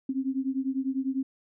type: beating tone pair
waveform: sine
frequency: 261.9 / 271.9 Hz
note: C4 / C#4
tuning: +2 / -33 cents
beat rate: 10 Hz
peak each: -29 / -30 dBFS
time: 0.09-1.23 s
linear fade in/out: 5 ms
effects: none